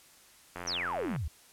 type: click train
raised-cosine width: 0.5 ms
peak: -24 dBFS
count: 54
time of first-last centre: 0.56-1.162 s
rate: 88.1 Hz
type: exponential sweep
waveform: sine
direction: down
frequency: 6272 to 63.2 Hz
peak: -31 dBFS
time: 0.67-1.28 s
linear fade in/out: 5 ms
effects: white hiss -58 dBFS RMS until 1.52 s + low-pass 12000 Hz 12 dB/octave